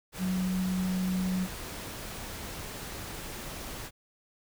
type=tone in noise; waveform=sine; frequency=185 Hz; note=F#3; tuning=in tune; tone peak=-27 dBFS; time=0.18-1.48 s; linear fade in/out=50 ms; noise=pink; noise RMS=-40 dBFS; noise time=0.12-3.91 s; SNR=+10 dB; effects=none